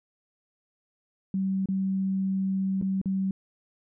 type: tone with dropouts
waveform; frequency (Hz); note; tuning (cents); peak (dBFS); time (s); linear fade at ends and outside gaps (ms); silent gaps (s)
sine; 191.8; G3; -37; -24; 1.34-3.31; 2; 1.658-1.687 / 2.814-2.823 / 3.015-3.057
effects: none